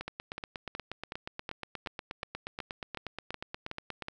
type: two click trains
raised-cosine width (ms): 0.3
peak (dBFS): -21 / -21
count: 34 / 12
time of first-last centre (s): 0.08-4.023 / 0.01-4.084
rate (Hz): 8.37 / 2.7
effects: none